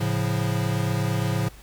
square chord, A augmented, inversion none, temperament equal, 110 / 138.59 / 174.61 Hz, A2 / C#3 / E#3, 0 / 0 / 0 cents, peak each -26 / -28 / -29 dBFS, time 0-1.49 s, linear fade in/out 10 ms, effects added 50 Hz sine -44 dBFS peak until 1.62 s + pink hiss -50 dBFS RMS until 1.62 s

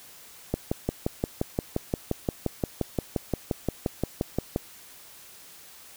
click train, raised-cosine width 2 ms, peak -11 dBFS, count 24, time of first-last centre 0.54-4.561 s, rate 5.72 Hz, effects white hiss -49 dBFS RMS until 5.96 s

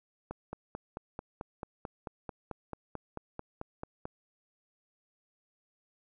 click train, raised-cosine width 1 ms, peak -24 dBFS, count 18, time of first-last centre 0.31-4.054 s, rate 4.54 Hz, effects none

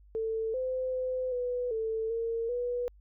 sine tone with pitch steps, 445.5 / 514 / 511 / 493.3 / 444.4 / 458.5 / 487.8 Hz, A4 / C5 / C5 / B4 / A4 / A#4 / B4, +22 / -31 / -41 / -2 / +17 / -29 / -21 cents, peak -29 dBFS, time 0.15-2.88 s, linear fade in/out 0 ms, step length 390 ms, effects added 50 Hz sine -54 dBFS peak until 3 s

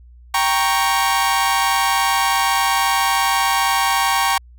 sawtooth chord, G diminished, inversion none, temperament equal, 784 / 932.3 / 1108.7 Hz, G5 / Bb5 / Db6, 0 / 0 / 0 cents, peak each -16 dBFS, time 0.34-4.38 s, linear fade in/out 5 ms, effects added 60 Hz sine -41 dBFS peak until 4.58 s

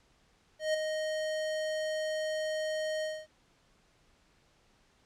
square tone with ADSR envelope, 622.3 Hz, D#5, in tune, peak -26 dBFS, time 0.59-3.27 s, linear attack 150 ms, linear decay 9 ms, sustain -6 dB, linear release 240 ms, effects pink hiss -67 dBFS RMS until 5.05 s + low-pass 7000 Hz 12 dB/octave

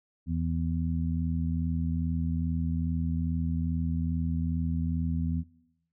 harmonic tone, 82.41 Hz, E2, in tune, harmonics 1 / 2 / 3, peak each -30 / -31 / -33 dBFS, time 0.26-5.44 s, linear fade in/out 50 ms, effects noise-tail reverb RT60 0.8 s tail -19 dB re dry

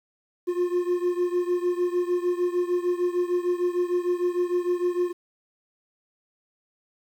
triangle beating tone pair, 353.2 / 359.8 Hz, F4 / F#4, +20 / -48 cents, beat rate 6.6 Hz, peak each -22 / -25 dBFS, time 0.47-5.13 s, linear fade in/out 20 ms, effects 9-bit

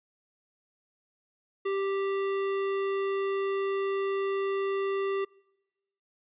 sine tone with hard clipping, 392 Hz, G4, in tune, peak -29 dBFS, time 1.65-5.25 s, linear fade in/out 10 ms, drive 16 dB, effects noise-tail reverb RT60 1.0 s tail -26 dB re dry + resampled to 8000 Hz

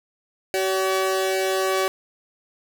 sawtooth tone pair together, 380 / 569.4 Hz, F#4 / C#5, +46 / +46 cents, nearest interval perfect fifth, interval 700 cents, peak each -18 / -21 dBFS, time 0.54-1.88 s, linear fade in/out 0 ms, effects none

